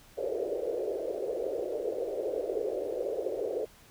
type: band-pass noise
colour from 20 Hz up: white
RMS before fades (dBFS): -33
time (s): 0.17-3.66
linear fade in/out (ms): 20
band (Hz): 370 to 560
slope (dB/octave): 48
effects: pink hiss -57 dBFS RMS until 3.9 s